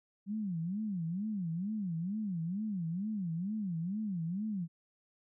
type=tone with vibrato; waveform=sine; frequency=188.3 Hz; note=F#3; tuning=31 cents sharp; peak=-33 dBFS; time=0.26-4.68 s; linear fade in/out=50 ms; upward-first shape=sine; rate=2.2 Hz; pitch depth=260 cents each way; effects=none